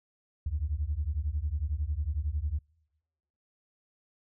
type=beating tone pair; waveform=sine; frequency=69.3 / 80.3 Hz; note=C#2 / E2; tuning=0 / -45 cents; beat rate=11 Hz; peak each=-31 dBFS; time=0.46-2.59 s; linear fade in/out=5 ms; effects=noise-tail reverb RT60 1.0 s tail -26 dB re dry + tanh soft clip ceiling -21 dBFS